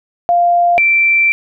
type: tone pair in turn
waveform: sine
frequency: 697 / 2344 Hz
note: F5 / D7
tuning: -4 / -4 cents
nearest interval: octave + major sixth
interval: 2100 cents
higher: second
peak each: -8 dBFS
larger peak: neither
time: 0.29-0.78 / 0.78-1.32 s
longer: second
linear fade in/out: 0 ms
effects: none